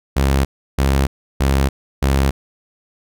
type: tone bursts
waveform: sawtooth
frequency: 68 Hz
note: C#2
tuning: 33 cents flat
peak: -9 dBFS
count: 4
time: 0.16-2.31 s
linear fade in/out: 10 ms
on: 290 ms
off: 330 ms
effects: none